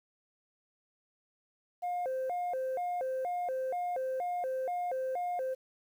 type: tone with vibrato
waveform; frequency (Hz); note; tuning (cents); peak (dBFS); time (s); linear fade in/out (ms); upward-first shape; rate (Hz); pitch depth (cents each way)
sine; 609; D#5; -37; -29; 1.82-5.55; 20; square; 2.1; 270
effects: tanh soft clip ceiling -30 dBFS + 10-bit